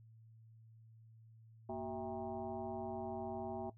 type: tone with frequency modulation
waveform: sine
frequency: 514 Hz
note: C5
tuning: 31 cents flat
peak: -39 dBFS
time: 1.69-3.7 s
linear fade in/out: 5 ms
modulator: 141 Hz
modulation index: 2.4
effects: noise-tail reverb RT60 0.1 s tail -17 dB re dry + added 112 Hz sine -58 dBFS peak until 3.77 s